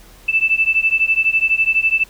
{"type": "beating tone pair", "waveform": "sine", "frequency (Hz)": [2637, 2649], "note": ["E7", "E7"], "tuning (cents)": [0, 8], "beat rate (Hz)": 12, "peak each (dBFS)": -16, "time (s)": [0.28, 2.04], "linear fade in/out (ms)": 10, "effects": ["added 41 Hz sine -45 dBFS peak until 2.09 s", "pink hiss -46 dBFS RMS until 2.09 s"]}